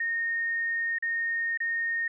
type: tone with dropouts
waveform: sine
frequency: 1845 Hz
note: A#6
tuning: 18 cents flat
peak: -26 dBFS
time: 0-2.08 s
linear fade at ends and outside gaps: 5 ms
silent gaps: 0.986-1.024 / 1.575-1.602 s
effects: none